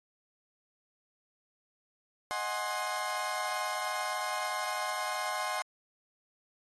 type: chord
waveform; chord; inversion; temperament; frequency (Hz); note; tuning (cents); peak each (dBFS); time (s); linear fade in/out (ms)
30% pulse; Ab dominant seventh; second; equal with one note detuned; 622.3 / 740 / 830.6 / 1056.2; Eb5 / Gb5 / Ab5 / C6; 0 / 0 / 0 / +16; -38 / -35 / -37 / -33; 2.31-5.62; 0
effects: AAC 32 kbps

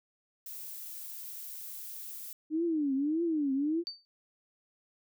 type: noise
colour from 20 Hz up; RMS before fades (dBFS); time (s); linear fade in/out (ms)
violet; -43; 0.46-2.33; 2
type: tone with vibrato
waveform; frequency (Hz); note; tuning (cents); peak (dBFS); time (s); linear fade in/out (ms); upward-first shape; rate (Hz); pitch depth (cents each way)
sine; 301.9; D4; +48; -27; 2.5-3.84; 50; triangle; 1.7; 240
type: tone with exponential decay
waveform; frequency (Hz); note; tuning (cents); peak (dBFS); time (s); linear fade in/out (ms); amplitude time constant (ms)
sine; 4590; D8; -40; -32; 3.87-4.05; 0; 39
effects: none

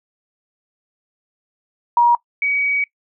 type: tone pair in turn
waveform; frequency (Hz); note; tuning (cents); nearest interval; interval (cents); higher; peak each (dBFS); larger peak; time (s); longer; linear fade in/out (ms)
sine; 952 / 2264; A#5 / C#7; +36 / +36; octave + minor third; 1500; second; -9 / -16; first; 1.97-2.15 / 2.42-2.84; second; 2
effects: noise-tail reverb RT60 0.1 s tail -21 dB re dry

